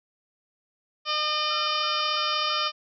harmonic tone, 607 Hz, D#5, 43 cents flat, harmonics 1 / 2 / 3 / 4 / 5 / 6 / 7 / 8 / 9, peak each -36 / -28 / -39 / -34 / -30 / -34 / -39 / -32 / -36 dBFS, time 1.05-2.72 s, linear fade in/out 50 ms
sine tone with vibrato, 1300 Hz, E6, 24 cents flat, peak -35 dBFS, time 1.5-2.69 s, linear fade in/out 10 ms, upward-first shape square, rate 3 Hz, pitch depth 69 cents each way
effects none

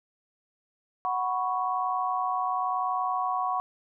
sine chord, F# suspended fourth, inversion none, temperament equal, 740 / 987.8 / 1108.7 Hz, F#5 / B5 / C#6, 0 / 0 / 0 cents, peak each -29 / -32 / -29 dBFS, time 1.05-3.6 s, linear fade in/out 0 ms, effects none

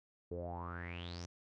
sawtooth tone with low-pass filter sweep, 86.7 Hz, F2, 12 cents flat, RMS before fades -44 dBFS, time 0.31-1.26 s, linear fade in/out 5 ms, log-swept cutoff 420 to 6200 Hz, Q 9.6, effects none

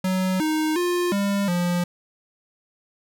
square tone with pitch steps, 186.5 / 311.1 / 353.3 / 200.2 / 175.8 Hz, F#3 / D#4 / F4 / G3 / F3, +14 / 0 / +20 / +37 / +12 cents, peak -21 dBFS, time 0.04-1.84 s, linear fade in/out 5 ms, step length 360 ms, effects none

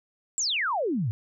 sine exponential sweep, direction down, 7902 to 97.3 Hz, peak -24 dBFS, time 0.38-1.11 s, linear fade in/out 0 ms, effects none

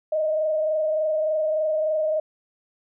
sine tone with frequency modulation, 622.3 Hz, D#5, in tune, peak -20 dBFS, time 0.12-2.2 s, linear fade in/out 5 ms, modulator 23.4 Hz, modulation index 0.61, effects none

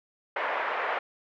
pink band-pass noise, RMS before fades -30 dBFS, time 0.36-0.99 s, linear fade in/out 5 ms, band 540 to 2200 Hz, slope 24 dB/octave, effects none

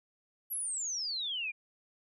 sine exponential sweep, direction down, 11870 to 2349 Hz, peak -33 dBFS, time 0.5-1.52 s, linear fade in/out 20 ms, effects none

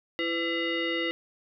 sine tone with frequency modulation, 1174.7 Hz, D6, in tune, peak -26 dBFS, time 0.19-1.11 s, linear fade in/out 0 ms, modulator 840 Hz, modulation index 2.3, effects none

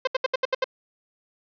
sawtooth tone bursts, 520 Hz, C5, 11 cents flat, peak -16 dBFS, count 7, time 0.05-0.643 s, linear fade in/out 5 ms, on 23 ms, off 72 ms, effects resampled to 11025 Hz + 8-bit

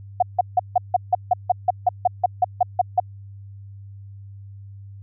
sine tone bursts, 724 Hz, F#5, 38 cents flat, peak -12 dBFS, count 16, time 0.2-3 s, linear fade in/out 5 ms, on 25 ms, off 160 ms, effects added 99 Hz sine -37 dBFS peak until 5.02 s

